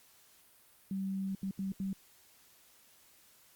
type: tone bursts at uneven times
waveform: sine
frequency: 193 Hz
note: G3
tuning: 27 cents flat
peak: -33 dBFS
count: 4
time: 0.91-1.35 / 1.43-1.51 / 1.59-1.72 / 1.8-1.93 s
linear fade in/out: 2 ms
effects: white hiss -63 dBFS RMS until 3.55 s + Opus 48 kbps